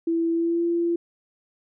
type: tone with pitch glide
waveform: sine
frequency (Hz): 332.2 to 340.8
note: E4 to F4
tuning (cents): +13 to -42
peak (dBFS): -20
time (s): 0.07-0.96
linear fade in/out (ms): 5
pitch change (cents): +45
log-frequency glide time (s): 0.32-0.64
effects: none